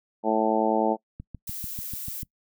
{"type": "harmonic tone", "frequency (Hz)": 110, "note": "A2", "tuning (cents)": 0, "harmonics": [2, 3, 4, 5, 6, 7, 8], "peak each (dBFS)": [-28, -28, -28, -28, -28, -28, -28], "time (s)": [0.23, 0.97], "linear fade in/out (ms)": 50}
{"type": "click train", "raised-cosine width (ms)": 5, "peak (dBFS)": -25, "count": 8, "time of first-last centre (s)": [1.2, 2.231], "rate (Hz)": 6.79}
{"type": "noise", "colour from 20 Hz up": "violet", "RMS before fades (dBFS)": -35, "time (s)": [1.47, 2.23], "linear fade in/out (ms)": 5}
{"effects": ["noise-tail reverb RT60 0.1 s tail -24 dB re dry"]}